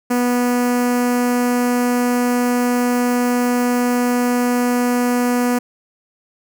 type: tone with notch filter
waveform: sawtooth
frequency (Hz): 244.9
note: B3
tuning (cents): -14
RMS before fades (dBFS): -17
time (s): 0.1-5.59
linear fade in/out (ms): 10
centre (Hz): 3600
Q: 1
effects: none